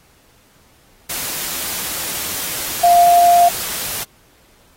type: tone in noise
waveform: sine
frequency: 698.5 Hz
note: F5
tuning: in tune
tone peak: -7 dBFS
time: 2.83-3.49 s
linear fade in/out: 10 ms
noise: white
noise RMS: -24 dBFS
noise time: 1.09-4.04 s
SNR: +14 dB
effects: pink hiss -53 dBFS RMS until 4.76 s + AAC 48 kbps